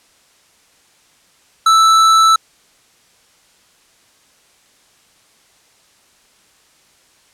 sine tone with tanh clipping, 1318.5 Hz, E6, in tune, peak -9 dBFS, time 1.66-2.36 s, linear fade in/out 5 ms, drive 18 dB, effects white hiss -53 dBFS RMS until 7.33 s + low-pass 9000 Hz 12 dB/octave

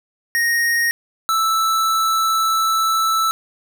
square tone pair in turn, 1864.7 / 1318.5 Hz, A#6 / E6, 0 / 0 cents, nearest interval tritone, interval 600 cents, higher first, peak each -16 dBFS, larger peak neither, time 0.35-0.91 / 1.29-3.31 s, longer second, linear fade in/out 0 ms, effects none

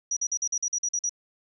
sine tone bursts, 5810 Hz, F#8, 32 cents flat, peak -24 dBFS, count 10, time 0.11-1.094 s, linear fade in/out 5 ms, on 57 ms, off 46 ms, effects none

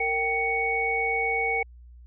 sine tone cluster, 459.9 / 778 / 2228 Hz, A#4 / G5 / C#7, -23 / -13 / +8 cents, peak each -30 / -29 / -25 dBFS, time 0-1.63 s, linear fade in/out 5 ms, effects added 60 Hz sine -45 dBFS peak until 2.06 s

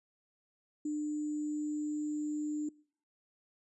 sine tone with sample-and-hold, 299.8 Hz, D4, 36 cents sharp, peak -32 dBFS, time 0.85-2.69 s, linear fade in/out 5 ms, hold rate 7350 Hz, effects noise-tail reverb RT60 0.5 s tail -24 dB re dry + resampled to 24000 Hz

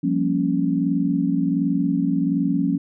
sine chord, G half-diminished seventh, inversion third, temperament equal, 174.61 / 196 / 233.1 / 277.2 Hz, F3 / G3 / Bb3 / Db4, 0 / 0 / 0 / 0 cents, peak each -23 / -26 / -26 / -21 dBFS, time 0.03-2.78 s, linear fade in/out 10 ms, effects none

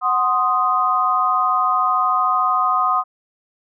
sine chord, C diminished, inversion second, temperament equal, 740 / 1046.5 / 1244.5 Hz, Gb5 / C6 / Eb6, 0 / 0 / 0 cents, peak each -22 / -20 / -17 dBFS, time 0.01-3.04 s, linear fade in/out 50 ms, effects none

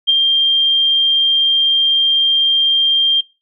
sine tone with ADSR envelope, 3188 Hz, G7, 28 cents sharp, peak -6 dBFS, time 0.07-3.21 s, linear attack 24 ms, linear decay 18 ms, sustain -4 dB, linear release 8 ms, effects noise-tail reverb RT60 0.3 s tail -20 dB re dry

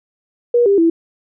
sine tone with pitch steps, 479.8 / 398.8 / 331.5 Hz, A#4 / G4 / E4, +50 / +30 / +10 cents, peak -9 dBFS, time 0.54-0.9 s, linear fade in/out 5 ms, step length 120 ms, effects none

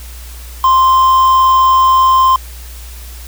triangle tone with quantisation, 1046.5 Hz, C6, in tune, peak -4 dBFS, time 0.64-2.36 s, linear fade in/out 2 ms, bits 4, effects added 60 Hz sine -28 dBFS peak until 3.27 s + white hiss -36 dBFS RMS until 3.27 s

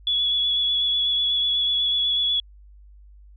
sine tone with vibrato, 3396 Hz, G#7, 38 cents sharp, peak -19 dBFS, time 0.07-2.4 s, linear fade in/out 2 ms, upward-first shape square, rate 8.1 Hz, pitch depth 15 cents each way, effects added 50 Hz sine -45 dBFS peak until 3.36 s

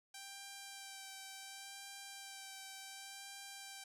5% pulse tone with vibrato, 784 Hz, G5, in tune, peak -37 dBFS, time 0.14-3.84 s, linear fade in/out 5 ms, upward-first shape sine, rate 0.69 Hz, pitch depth 17 cents each way, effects none

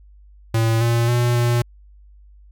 square tone with pitch steps, 113.3 / 117.3 / 120.8 / 119.8 Hz, A#2 / A#2 / B2 / A#2, -49 / +11 / -38 / +48 cents, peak -16 dBFS, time 0.54-1.62 s, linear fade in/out 5 ms, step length 270 ms, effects added 50 Hz sine -44 dBFS peak until 2.51 s

